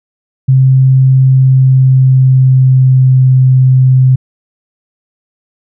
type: tone with pitch glide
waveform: sine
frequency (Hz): 131.8 to 129.76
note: C3 to C3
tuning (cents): +13 to -14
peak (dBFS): -3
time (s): 0.48-4.16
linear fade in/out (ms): 10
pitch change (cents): -27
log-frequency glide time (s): 1.23-3.31
effects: none